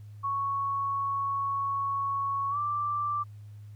sine tone with pitch glide, 1108.7 to 1174.6 Hz, C#6 to D6, 0 to 0 cents, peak -27 dBFS, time 0.23-3.24 s, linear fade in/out 20 ms, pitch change +100 cents, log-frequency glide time 2.5-2.58 s, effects added 104 Hz sine -43 dBFS peak until 3.75 s + pink hiss -68 dBFS RMS until 3.75 s

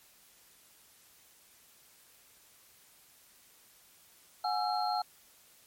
sine tone cluster, 730 / 834 / 1338 / 4226 Hz, F#5 / G#5 / E6 / C8, -24 / +7 / +25 / +16 cents, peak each -32 / -33 / -38 / -39 dBFS, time 4.44-5.02 s, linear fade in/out 5 ms, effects white hiss -61 dBFS RMS until 5.66 s + MP3 64 kbps

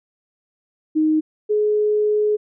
sine tone pair in turn, 311.1 / 421.9 Hz, D#4 / G#4, 0 / +27 cents, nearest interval perfect fourth, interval 527 cents, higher second, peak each -14 / -15 dBFS, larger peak first, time 0.95-1.21 / 1.49-2.37 s, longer second, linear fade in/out 20 ms, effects none

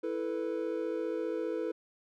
triangle chord, E suspended fourth, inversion none, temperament just, 329.6 / 439.5 / 494.4 Hz, E4 / A4 / B4, 0 / -2 / +2 cents, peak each -34 dBFS, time 0.03-1.72 s, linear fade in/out 10 ms, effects none

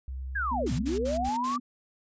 sine tone with vibrato, 65.41 Hz, C2, in tune, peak -33 dBFS, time 0.08-1.29 s, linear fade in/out 0 ms, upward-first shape triangle, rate 10 Hz, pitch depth 10 cents each way
sine linear two-way sweep, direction down then up, 1700 to 103.83 to 1190 Hz, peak -27 dBFS, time 0.35-1.58 s, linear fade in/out 10 ms, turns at 0.73 s
sine tone, 247.1 Hz, B3, 1 cent sharp, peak -33 dBFS, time 0.51-1.6 s, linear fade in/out 10 ms
white noise bursts, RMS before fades -40 dBFS, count 5, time 0.66-1.566 s, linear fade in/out 10 ms, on 130 ms, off 64 ms
effects resampled to 16000 Hz

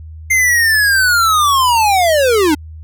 square linear sweep, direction down, 2106 to 283.7 Hz, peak -10 dBFS, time 0.3-2.55 s, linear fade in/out 10 ms, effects added 79 Hz sine -29 dBFS peak until 2.83 s

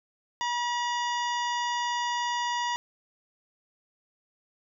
harmonic tone with a mistuned harmonic, 963 Hz, B5, 44 cents flat, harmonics 1 / 2 / 3 / 4 / 5 / 6 / 7, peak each -28 / -34 / -38 / -40 / -42 / -44 / -45 dBFS, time 0.41-2.76 s, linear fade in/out 0 ms, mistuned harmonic 4, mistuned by -140 cents, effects none

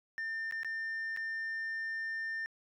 sine tone with dropouts, 1800 Hz, A6, 39 cents sharp, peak -32 dBFS, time 0.18-2.46 s, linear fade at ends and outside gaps 0 ms, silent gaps 0.511-0.523 / 0.632-0.647 / 1.164-1.172 s, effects tanh soft clip ceiling -34 dBFS

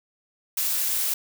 blue noise, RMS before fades -25 dBFS, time 0.57-1.14 s, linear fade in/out 5 ms, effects none

